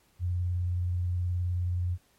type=tone with vibrato; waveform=sine; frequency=88.9 Hz; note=F2; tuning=31 cents sharp; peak=-26 dBFS; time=0.19-1.98 s; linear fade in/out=50 ms; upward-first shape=triangle; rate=19 Hz; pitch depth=32 cents each way; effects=pink hiss -66 dBFS RMS until 2.18 s + MP3 64 kbps